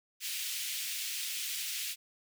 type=high-pass noise; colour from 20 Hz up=pink; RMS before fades=-37 dBFS; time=0.2-1.96 s; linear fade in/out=50 ms; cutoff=2400 Hz; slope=24 dB/octave; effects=none